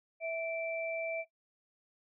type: tone pair together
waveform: sine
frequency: 655 / 2337 Hz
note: E5 / D7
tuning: -11 / -9 cents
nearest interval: octave + minor seventh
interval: 2202 cents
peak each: -34 / -40 dBFS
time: 0.2-1.25 s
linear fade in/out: 50 ms
effects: noise-tail reverb RT60 0.1 s tail -17 dB re dry